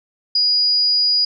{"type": "tone", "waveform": "sine", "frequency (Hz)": 4900, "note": "D#8", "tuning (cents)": -27, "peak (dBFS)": -13, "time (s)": [0.35, 1.25], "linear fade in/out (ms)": 5, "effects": []}